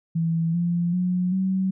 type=tone with pitch steps; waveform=sine; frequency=164.81 / 172.6 / 180.77 / 189.32 Hz; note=E3 / F3 / F#3 / F#3; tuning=0 / -20 / -40 / +40 cents; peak=-20 dBFS; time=0.15-1.71 s; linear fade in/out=10 ms; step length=390 ms; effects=none